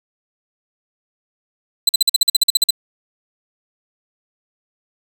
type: tone bursts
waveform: sawtooth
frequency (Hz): 4022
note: B7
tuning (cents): +31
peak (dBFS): -6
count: 13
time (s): 1.87-2.707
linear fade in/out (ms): 5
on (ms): 21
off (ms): 47
effects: none